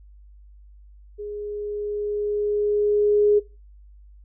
sine tone with level ramp, 415.3 Hz, G#4, in tune, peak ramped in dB -30 to -13 dBFS, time 1.18-3.4 s, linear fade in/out 20 ms, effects noise-tail reverb RT60 0.3 s tail -21 dB re dry + added 50 Hz sine -45 dBFS peak until 4.24 s

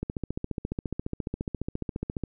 click train, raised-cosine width 3 ms, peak -17 dBFS, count 33, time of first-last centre 0.03-2.237 s, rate 14.5 Hz, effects none

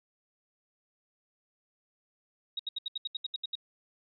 sine tone bursts, 3787 Hz, A#7, 27 cents sharp, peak -31 dBFS, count 11, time 2.57-3.554 s, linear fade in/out 5 ms, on 24 ms, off 72 ms, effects none

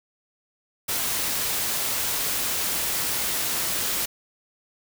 white noise, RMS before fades -26 dBFS, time 0.88-4.06 s, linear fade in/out 10 ms, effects none

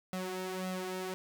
sawtooth tone with flanger, 185.5 Hz, F#3, 5 cents sharp, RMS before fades -38 dBFS, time 0.13-1.14 s, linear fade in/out 0 ms, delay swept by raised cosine 1.5 to 3.2 ms, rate 1.8 Hz, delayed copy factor +0.75, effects none

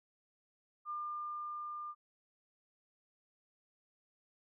sine tone with level ramp, 1200 Hz, D6, 37 cents sharp, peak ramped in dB -37 to -41 dBFS, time 0.85-1.95 s, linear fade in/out 50 ms, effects none

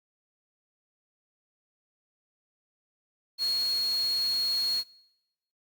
sine tone in noise, 4307 Hz, C8, 49 cents sharp, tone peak -25 dBFS, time 3.38-4.84 s, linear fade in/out 50 ms, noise white, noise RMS -42 dBFS, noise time 3.38-4.84 s, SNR +14 dB, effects noise-tail reverb RT60 1.0 s tail -24 dB re dry + Opus 48 kbps

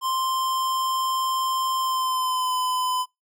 square tone with pitch glide, 1046.5 to 1012.6 Hz, C6 to B5, 0 to +43 cents, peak -23 dBFS, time 0.01-3.06 s, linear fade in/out 50 ms, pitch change -57 cents, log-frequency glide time 1.8-2.55 s, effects noise-tail reverb RT60 0.2 s tail -26 dB re dry

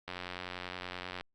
click train, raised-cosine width 0.3 ms, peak -23 dBFS, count 103, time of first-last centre 0.08-1.21 s, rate 90.3 Hz, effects Opus 48 kbps

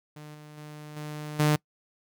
sawtooth tone with level steps, 150.6 Hz, D3, 44 cents sharp, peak -38 / -41 / -37 / -31 / -16 dBFS, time 0.16-1.56 s, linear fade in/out 5 ms, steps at 0.34 / 0.57 / 0.96 / 1.39 s, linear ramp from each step 10 ms, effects noise-tail reverb RT60 0.1 s tail -24 dB re dry

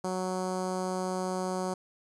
10% pulse tone with notch filter, 185 Hz, F#3, in tune, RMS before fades -32 dBFS, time 0.04-1.74 s, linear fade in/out 5 ms, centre 2700 Hz, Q 0.56, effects resampled to 22050 Hz

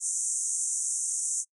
white band-pass noise, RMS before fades -30 dBFS, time 0-1.45 s, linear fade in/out 50 ms, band 6100 to 9400 Hz, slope 96 dB/octave, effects noise-tail reverb RT60 0.1 s tail -24 dB re dry

